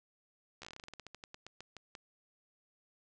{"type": "slowing click train", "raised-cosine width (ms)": 0.2, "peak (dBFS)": -30, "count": 21, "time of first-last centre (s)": [0.62, 1.952], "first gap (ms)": 13, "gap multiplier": 1.15, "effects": ["resampled to 22050 Hz"]}